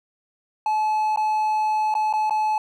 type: tone with dropouts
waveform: triangle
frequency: 860 Hz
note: A5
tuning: 40 cents flat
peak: -17 dBFS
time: 0.66-2.58 s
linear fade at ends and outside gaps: 2 ms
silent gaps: 1.161-1.173 / 1.941-1.951 / 2.128-2.136 / 2.297-2.307 s
effects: none